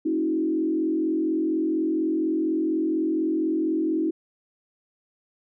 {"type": "tone with frequency modulation", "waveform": "sine", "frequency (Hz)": 318.8, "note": "D#4", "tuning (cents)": 42, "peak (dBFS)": -21, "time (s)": [0.05, 4.11], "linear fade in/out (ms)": 10, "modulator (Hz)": 44.2, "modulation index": 0.92, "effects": []}